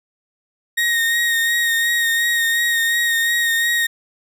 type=tone with vibrato; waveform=35% pulse; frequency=1864.7 Hz; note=A#6; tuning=in tune; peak=-14 dBFS; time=0.77-3.87 s; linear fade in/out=10 ms; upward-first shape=sine; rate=2.8 Hz; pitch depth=25 cents each way; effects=none